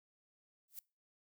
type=noise with exponential growth; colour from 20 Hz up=violet; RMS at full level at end=-43 dBFS; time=0.68-0.79 s; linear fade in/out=2 ms; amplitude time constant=23 ms; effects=noise-tail reverb RT60 0.3 s tail -24 dB re dry